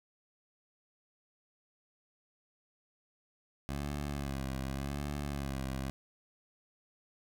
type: tone with vibrato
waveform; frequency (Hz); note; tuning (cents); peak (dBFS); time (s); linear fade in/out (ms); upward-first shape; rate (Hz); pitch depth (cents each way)
15% pulse; 69.3; C#2; 0; -29; 3.69-5.9; 0; sine; 0.87; 80
effects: none

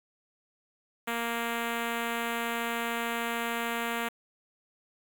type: tone with notch filter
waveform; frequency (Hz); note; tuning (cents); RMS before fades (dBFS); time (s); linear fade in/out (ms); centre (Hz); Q
5% pulse; 233.1; A#3; 0; -32; 1.07-4.09; 10; 5600; 0.98
effects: 9-bit

